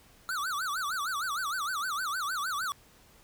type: tone with vibrato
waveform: square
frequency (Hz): 1318.5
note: E6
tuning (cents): 0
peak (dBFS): -31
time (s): 0.29-2.72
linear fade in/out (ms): 0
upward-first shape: sine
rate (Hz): 6.5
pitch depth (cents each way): 270
effects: pink hiss -59 dBFS RMS until 3.23 s